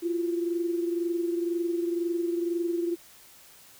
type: tone pair together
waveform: sine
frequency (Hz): 341.2 / 363.2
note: F4 / F#4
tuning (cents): -40 / -32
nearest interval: minor second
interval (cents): 108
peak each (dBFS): -26 / -34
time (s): 0.02-2.96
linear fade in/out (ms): 20
effects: white hiss -53 dBFS RMS until 3.79 s